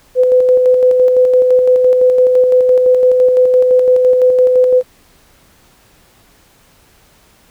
sine tone with tremolo, 505 Hz, B4, 39 cents sharp, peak -5 dBFS, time 0.15-4.83 s, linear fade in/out 50 ms, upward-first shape square, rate 5.9 Hz, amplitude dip 30%, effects pink hiss -49 dBFS RMS until 7.5 s

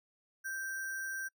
sine tone with sample-and-hold, 1568 Hz, G6, in tune, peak -36 dBFS, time 0.44-1.29 s, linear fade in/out 20 ms, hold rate 7350 Hz, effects noise-tail reverb RT60 0.1 s tail -26 dB re dry

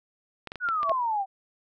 clicks, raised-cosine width 0.3 ms, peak -20 dBFS, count 6, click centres 0.473 / 0.519 / 0.557 / 0.688 / 0.831 / 0.895 s
sine exponential sweep, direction down, 1500 to 757 Hz, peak -24 dBFS, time 0.6-1.26 s, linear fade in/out 50 ms
sine tone with exponential growth, 659.3 Hz, E5, in tune, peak -18 dBFS, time 0.8-0.92 s, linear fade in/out 2 ms, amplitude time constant 26 ms
effects none

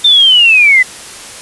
sine linear sweep, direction down, 3617 to 1975.5 Hz, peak -3 dBFS, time 0.04-0.83 s, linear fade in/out 10 ms, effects white hiss -29 dBFS RMS until 1.41 s + resampled to 24000 Hz

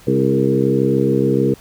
harmonic tone with a mistuned harmonic, 66.8 Hz, C2, 36 cents sharp, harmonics 2 / 3 / 4 / 5 / 6 / 7, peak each -20 / -20 / -20 / -20 / -20 / -20 dBFS, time 0.07-1.54 s, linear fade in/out 5 ms, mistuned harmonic 6, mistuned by +23 cents, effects pink hiss -45 dBFS RMS until 1.6 s

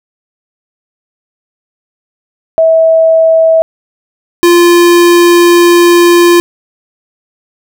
sine / square tone pair in turn, 649 / 346.7 Hz, E5 / F4, -27 / -13 cents, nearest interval major seventh, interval 1086 cents, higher first, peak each -3 dBFS, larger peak neither, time 2.58-3.62 / 4.43-6.4 s, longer second, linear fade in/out 0 ms, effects none

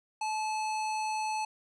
square tone, 865 Hz, A5, 30 cents flat, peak -31 dBFS, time 0.21-1.45 s, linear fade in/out 5 ms, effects resampled to 22050 Hz + 11-bit

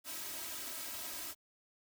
white noise with comb filter, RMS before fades -43 dBFS, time 0.04-1.35 s, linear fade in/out 50 ms, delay 3.1 ms, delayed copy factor +0.95, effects high-pass 60 Hz 12 dB/octave

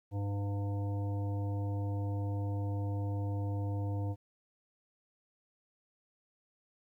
harmonic tone, 100.7 Hz, G2, 47 cents sharp, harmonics 1 / 3 / 5 / 7 / 9, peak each -32 / -42 / -46 / -49 / -51 dBFS, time 0.11-4.16 s, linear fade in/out 50 ms, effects 12-bit

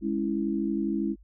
sine chord, C# minor, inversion second, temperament equal, 207.7 / 277.2 / 329.6 Hz, G#3 / C#4 / E4, 0 / 0 / 0 cents, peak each -29 / -31 / -29 dBFS, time 0.01-1.16 s, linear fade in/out 50 ms, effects added 50 Hz sine -51 dBFS peak until 1.23 s

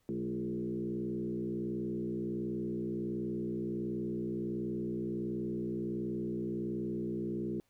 sine tone with frequency modulation, 276.4 Hz, C#4, 5 cents flat, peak -33 dBFS, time 0.09-7.6 s, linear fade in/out 0 ms, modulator 61.4 Hz, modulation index 2, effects pink hiss -75 dBFS RMS until 7.69 s

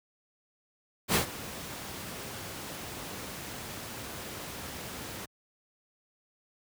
pink noise with ADSR envelope, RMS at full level -23 dBFS, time 1.08-5.26 s, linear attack 66 ms, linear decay 110 ms, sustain -17 dB, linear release 14 ms, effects high-pass 80 Hz 12 dB/octave

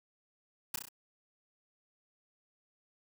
white noise with echo, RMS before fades -34 dBFS, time 0.74-0.76 s, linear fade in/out 5 ms, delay 32 ms, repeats 4, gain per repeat -4 dB, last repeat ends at 0.888 s, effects none

